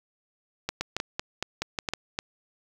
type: clicks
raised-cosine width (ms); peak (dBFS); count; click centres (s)
0.2; -11; 11; 0.69 / 0.81 / 0.966 / 1.001 / 1.195 / 1.426 / 1.62 / 1.788 / 1.888 / 1.936 / 2.189
effects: 7-bit